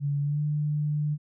sine tone with pitch glide, 143 to 149.16 Hz, D3 to D3, -46 to +27 cents, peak -24 dBFS, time 0-1.18 s, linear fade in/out 50 ms, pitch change +73 cents, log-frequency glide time 0.21-0.41 s, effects none

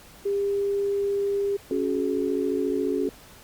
sine tone, 400.6 Hz, G4, 38 cents sharp, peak -22 dBFS, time 0.25-1.57 s, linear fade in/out 10 ms
sine chord, C# suspended fourth, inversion none, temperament equal with one note detuned, 277.2 / 370 / 424.3 Hz, C#4 / F#4 / G#4, 0 / 0 / +37 cents, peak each -27 dBFS, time 1.71-3.09 s, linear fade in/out 2 ms
effects pink hiss -49 dBFS RMS until 3.43 s + Opus 48 kbps

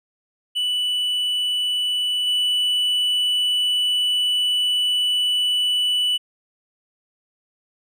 triangle tone with level steps, 2968 Hz, F#7, 5 cents sharp, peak -18 / -16 dBFS, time 0.55-6.18 s, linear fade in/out 20 ms, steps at 2.27 s, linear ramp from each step 2 ms, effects none

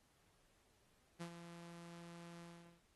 sawtooth tone with ADSR envelope, 170.6 Hz, F3, 40 cents flat, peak -40 dBFS, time 1.19-2.82 s, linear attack 25 ms, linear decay 81 ms, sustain -9 dB, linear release 400 ms, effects pink hiss -75 dBFS RMS until 2.95 s + AAC 32 kbps

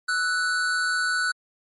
square tone pair together, 1318.5 / 1483.9 Hz, E6 / F#6, 0 / +5 cents, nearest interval major second, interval 205 cents, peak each -32 / -23 dBFS, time 0.08-1.32 s, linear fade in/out 10 ms, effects low-pass 12000 Hz 12 dB/octave + MP3 48 kbps

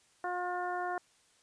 harmonic tone, 357.8 Hz, F4, 42 cents sharp, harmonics 1 / 2 / 3 / 4 / 5, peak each -40 / -35 / -41 / -41 / -46 dBFS, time 0.24-0.98 s, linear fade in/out 2 ms, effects white hiss -67 dBFS RMS until 1.42 s + resampled to 22050 Hz

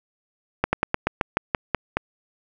slowing click train, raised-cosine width 0.5 ms, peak -4 dBFS, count 10, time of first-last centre 0.64-1.97 s, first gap 90 ms, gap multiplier 1.12, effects none

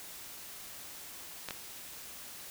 clicks, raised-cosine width 0.2 ms, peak -20 dBFS, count 2, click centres 1.487 / 1.508 s, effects white hiss -47 dBFS RMS until 2.5 s

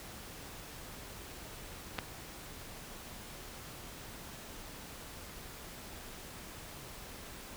clicks, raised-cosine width 0.3 ms, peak -26 / -17 dBFS, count 2, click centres 1.984 / 1.988 s, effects pink hiss -48 dBFS RMS until 7.56 s

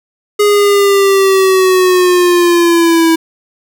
square linear sweep, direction down, 415.3 to 325.5 Hz, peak -7 dBFS, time 0.39-3.16 s, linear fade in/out 10 ms, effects none

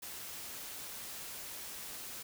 white noise, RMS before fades -45 dBFS, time 0.02-2.23 s, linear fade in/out 10 ms, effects none

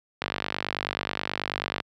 click train, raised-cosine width 0.3 ms, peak -10 dBFS, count 79, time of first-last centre 0.22-1.802 s, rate 49.3 Hz, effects high-pass 80 Hz 12 dB/octave

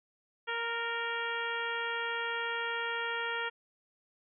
harmonic tone with a mistuned harmonic, 466.2 Hz, A#4, in tune, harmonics 1 / 2 / 3 / 4 / 5 / 6 / 7, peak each -40 / -39 / -37 / -38 / -43 / -43 / -44 dBFS, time 0.47-3.5 s, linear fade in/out 20 ms, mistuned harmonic 4, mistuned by -19 cents, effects none

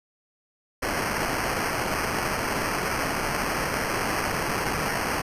white noise with sample-and-hold, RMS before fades -27 dBFS, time 0.82-5.22 s, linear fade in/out 10 ms, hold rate 3675 Hz, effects resampled to 32000 Hz

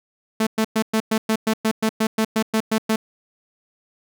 sawtooth tone bursts, 220 Hz, A3, in tune, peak -13 dBFS, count 15, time 0.4-2.96 s, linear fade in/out 5 ms, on 68 ms, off 110 ms, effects none

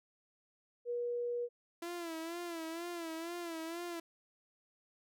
sine tone, 481 Hz, B4, 46 cents flat, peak -34 dBFS, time 0.85-1.49 s, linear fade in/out 50 ms
sawtooth tone with vibrato, 335.5 Hz, E4, 31 cents sharp, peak -36 dBFS, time 1.82-4 s, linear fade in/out 5 ms, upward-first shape sine, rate 2.1 Hz, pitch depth 72 cents each way
effects none

